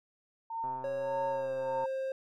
sine tone with tremolo, 910 Hz, A#5, 42 cents flat, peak -32 dBFS, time 0.5-1.86 s, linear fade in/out 5 ms, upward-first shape sine, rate 1.7 Hz, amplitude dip 100%
click train, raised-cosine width 1 ms, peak -34 dBFS, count 157, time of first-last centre 0.64-1.84 s, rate 130 Hz
triangle tone with pitch glide, 550 to 531 Hz, C#5 to C5, -14 to +25 cents, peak -30 dBFS, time 0.84-2.12 s, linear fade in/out 2 ms, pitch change -61 cents, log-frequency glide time 1.29-1.54 s
effects none

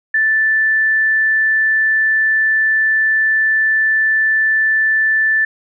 sine tone, 1760 Hz, A6, in tune, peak -11 dBFS, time 0.14-5.45 s, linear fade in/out 5 ms, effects none

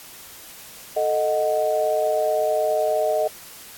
sine chord, D# diminished, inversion second, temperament equal, 440 / 622.3 / 740 Hz, A4 / D#5 / F#5, 0 / 0 / 0 cents, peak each -25 / -20 / -26 dBFS, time 0.96-3.28 s, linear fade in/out 10 ms, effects white hiss -42 dBFS RMS until 3.77 s + AAC 64 kbps

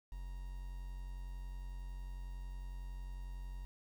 triangle tone with quantisation, 45.49 Hz, F#1, 29 cents flat, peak -40 dBFS, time 0.12-3.65 s, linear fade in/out 0 ms, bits 10, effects none

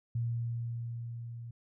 sine tone with level ramp, 117.4 Hz, A#2, 13 cents sharp, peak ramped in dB -29 to -41 dBFS, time 0.15-1.51 s, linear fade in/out 5 ms, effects none

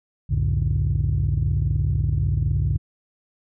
sine tone cluster, 63.4 / 87.3 / 108.4 / 144.4 Hz, B1 / F2 / A2 / D3, +46 / 0 / -25 / -29 cents, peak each -23 dBFS, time 0.29-2.78 s, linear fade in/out 20 ms, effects tanh soft clip ceiling -13 dBFS

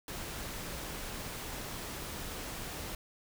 pink noise, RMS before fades -41 dBFS, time 0.08-2.95 s, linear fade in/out 2 ms, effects none

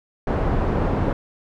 pink low-pass noise, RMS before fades -21 dBFS, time 0.27-1.13 s, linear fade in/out 2 ms, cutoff 920 Hz, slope 12 dB/octave, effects none

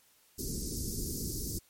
pink band-stop noise, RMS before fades -36 dBFS, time 0.38-1.59 s, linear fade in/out 10 ms, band 420 to 4800 Hz, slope 48 dB/octave, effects white hiss -65 dBFS RMS until 1.69 s + MP3 64 kbps

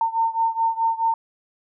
sine beating tone pair, 906 / 910.7 Hz, A#5 / A#5, -50 / -41 cents, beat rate 4.7 Hz, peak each -21 / -23 dBFS, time 0.01-1.14 s, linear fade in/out 2 ms, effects none

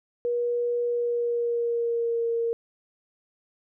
sine tone with pitch glide, 480.1 to 463.7 Hz, B4 to A#4, -49 to -9 cents, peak -23 dBFS, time 0.25-2.53 s, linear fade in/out 0 ms, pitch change -60 cents, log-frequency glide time 0.83-2.27 s, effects none

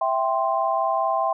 sine chord, C major, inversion first, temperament equal, 659.3 / 784 / 1046.5 Hz, E5 / G5 / C6, 0 / 0 / 0 cents, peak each -24 dBFS, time 0.01-1.33 s, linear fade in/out 5 ms, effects none

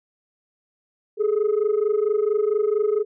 sine tone pair together, 410 / 434.4 Hz, G#4 / A4, -22 / -22 cents, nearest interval minor second, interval 100 cents, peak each -19 dBFS, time 1.17-3.05 s, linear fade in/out 50 ms, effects tanh soft clip ceiling -15 dBFS

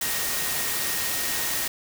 sine tone in noise, 1864.7 Hz, A#6, in tune, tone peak -36 dBFS, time 0.01-1.68 s, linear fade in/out 5 ms, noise white, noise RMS -27 dBFS, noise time 0.01-1.68 s, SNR -12 dB, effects none

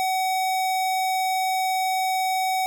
square tone, 753 Hz, F#5, 30 cents sharp, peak -22 dBFS, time 0-2.66 s, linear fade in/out 0 ms, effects none

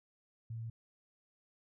sine tone, 113.8 Hz, A#2, 41 cents flat, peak -39 dBFS, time 0.5-0.7 s, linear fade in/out 5 ms, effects none

